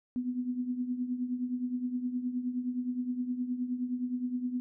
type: tone with tremolo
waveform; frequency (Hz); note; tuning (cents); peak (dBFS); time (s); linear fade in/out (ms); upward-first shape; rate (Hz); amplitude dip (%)
sine; 248.7; B3; +12; -27; 0.16-4.6; 0; triangle; 9.6; 75
effects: none